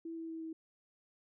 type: tone with pitch steps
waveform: sine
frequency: 329.6 / 327.1 / 324.7 / 322.3 Hz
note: E4 / E4 / E4 / E4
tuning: 0 / -13 / -26 / -39 cents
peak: -40 dBFS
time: 0.05-0.53 s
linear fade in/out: 5 ms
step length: 120 ms
effects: none